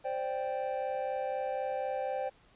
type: chord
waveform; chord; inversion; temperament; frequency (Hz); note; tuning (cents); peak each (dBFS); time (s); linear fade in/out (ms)
triangle; C suspended second; none; equal; 523.3 / 587.3 / 784; C5 / D5 / G5; 0 / 0 / 0; -33 / -36 / -34; 0.04-2.3; 20
effects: pink hiss -63 dBFS RMS until 2.55 s + resampled to 8000 Hz